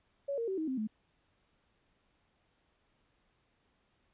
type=tone with pitch steps; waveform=sine; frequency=560 / 462.8 / 382.5 / 316.1 / 261.2 / 215.9 Hz; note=C#5 / A#4 / G4 / D#4 / C4 / A3; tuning=+18 / -13 / -42 / +27 / -3 / -33 cents; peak=-32 dBFS; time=0.28-0.874 s; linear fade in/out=10 ms; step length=99 ms; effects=pink hiss -74 dBFS RMS until 4.13 s + resampled to 8000 Hz